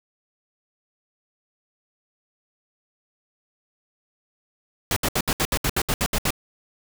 pink noise bursts, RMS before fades -22 dBFS, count 12, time 4.91-6.306 s, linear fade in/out 2 ms, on 54 ms, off 68 ms, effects none

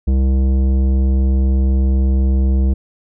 triangle tone with tanh clipping, 66 Hz, C2, 16 cents sharp, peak -13 dBFS, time 0.07-2.74 s, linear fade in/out 10 ms, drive 17 dB, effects none

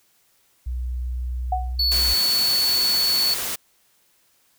sine tone with pitch glide, 61.74 to 62.21 Hz, B1 to B1, 0 to +13 cents, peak -24 dBFS, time 0.66-2.14 s, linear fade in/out 10 ms, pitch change +13 cents, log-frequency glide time 1.07-2 s
sine tone with exponential decay, 741 Hz, F#5, 2 cents sharp, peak -17 dBFS, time 1.52-1.76 s, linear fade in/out 5 ms, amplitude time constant 52 ms
triangle tone, 4435 Hz, C#8, in tune, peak -17 dBFS, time 1.79-3.34 s, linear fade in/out 5 ms
white noise, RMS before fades -27 dBFS, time 1.91-3.56 s, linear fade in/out 10 ms
effects white hiss -62 dBFS RMS until 4.58 s

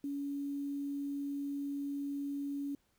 sine tone with quantisation, 282.3 Hz, C#4, 32 cents sharp, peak -35 dBFS, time 0.04-2.75 s, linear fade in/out 2 ms, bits 10, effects pink hiss -75 dBFS RMS until 2.98 s

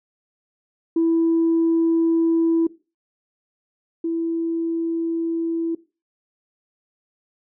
sine tone pair in turn, 330 / 331.3 Hz, E4 / E4, +2 / +9 cents, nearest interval unison, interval 7 cents, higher second, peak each -14 / -20 dBFS, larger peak first, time 0.96-2.67 / 4.04-5.75 s, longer neither, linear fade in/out 5 ms, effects noise-tail reverb RT60 0.3 s tail -19 dB re dry + tanh soft clip ceiling -12 dBFS

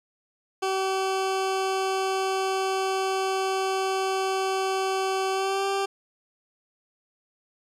20% pulse tone with pitch glide, 382.3 to 392.4 Hz, G4 to G4, -43 to +2 cents, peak -19 dBFS, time 0.62-5.86 s, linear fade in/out 10 ms, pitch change +45 cents, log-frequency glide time 5.32-5.66 s, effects low-pass 9000 Hz 12 dB/octave + 10-bit

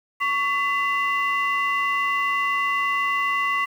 sine tone cluster, 1120 / 2012 / 2771 Hz, C#6 / B6 / F7, +18 / +32 / -14 cents, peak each -22 / -23 / -29 dBFS, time 0.2-3.66 s, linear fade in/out 20 ms, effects tanh soft clip ceiling -13 dBFS + 8-bit

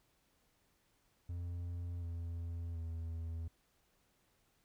triangle tone with pitch steps, 86.9 / 84.62 / 82.4 Hz, F2 / E2 / E2, -8 / +46 / 0 cents, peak -37 dBFS, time 1.29-3.48 s, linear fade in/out 5 ms, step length 730 ms, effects pink hiss -75 dBFS RMS until 4.64 s

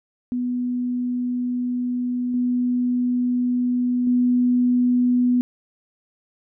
sine tone with level steps, 246.9 Hz, B3, in tune, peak -21 / -18 / -15 dBFS, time 0.32-5.41 s, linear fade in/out 0 ms, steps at 2.34 / 4.07 s, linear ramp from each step 2 ms, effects none

